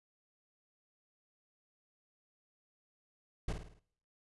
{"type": "noise with echo", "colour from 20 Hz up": "brown", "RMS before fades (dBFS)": -34, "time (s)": [3.48, 3.53], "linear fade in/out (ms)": 5, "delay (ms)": 53, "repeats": 5, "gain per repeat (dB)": -6, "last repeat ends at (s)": 3.795, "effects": ["noise-tail reverb RT60 0.7 s tail -24 dB re dry", "resampled to 24000 Hz"]}